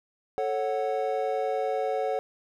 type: chord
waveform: triangle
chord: F# minor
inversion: first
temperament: equal with one note detuned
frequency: 440 / 550.2 / 740 Hz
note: A4 / C#5 / F#5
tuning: 0 / -13 / 0 cents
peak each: -28 dBFS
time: 0.38-2.19 s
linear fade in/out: 0 ms
effects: none